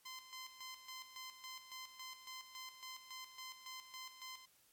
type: tone with tremolo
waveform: 10% pulse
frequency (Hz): 1035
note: C6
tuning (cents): -19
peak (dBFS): -39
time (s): 0.05-4.46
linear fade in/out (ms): 10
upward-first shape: square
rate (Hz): 3.6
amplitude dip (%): 65
effects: white hiss -71 dBFS RMS until 4.72 s + MP3 64 kbps